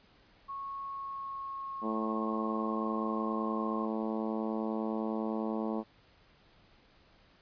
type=tone with pitch glide; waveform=sine; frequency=1100 to 1066.2 Hz; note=C#6 to C6; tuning=-14 to +32 cents; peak=-37 dBFS; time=0.48-3.87 s; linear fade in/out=20 ms; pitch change=-54 cents; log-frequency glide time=0.81-3.69 s
type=harmonic tone; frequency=110 Hz; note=A2; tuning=in tune; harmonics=2 / 3 / 4 / 5 / 6 / 7 / 8 / 9 / 10; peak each=-34 / -38 / -40 / -42 / -44 / -45 / -46 / -47 / -48 dBFS; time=1.81-5.84 s; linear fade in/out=50 ms
effects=pink hiss -63 dBFS RMS until 7.41 s + resampled to 11025 Hz